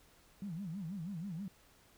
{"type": "tone with vibrato", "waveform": "triangle", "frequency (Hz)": 180, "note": "F#3", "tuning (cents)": -47, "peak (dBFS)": -35, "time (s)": [0.42, 1.48], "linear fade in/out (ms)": 2, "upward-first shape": "sine", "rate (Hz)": 6.2, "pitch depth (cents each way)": 240, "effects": ["tanh soft clip ceiling -37 dBFS", "pink hiss -65 dBFS RMS until 1.97 s"]}